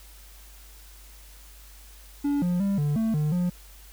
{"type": "tone with pitch steps", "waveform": "triangle", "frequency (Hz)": [286, 177.3, 198.4, 146.6, 222.8, 150.8, 177.7], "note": ["D4", "F3", "G3", "D3", "A3", "D3", "F3"], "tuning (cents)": [-46, 26, 21, -3, 22, 46, 30], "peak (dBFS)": -20, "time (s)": [2.24, 3.5], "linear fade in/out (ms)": 10, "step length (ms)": 180, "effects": ["added 50 Hz sine -47 dBFS peak until 3.92 s", "white hiss -52 dBFS RMS until 3.92 s"]}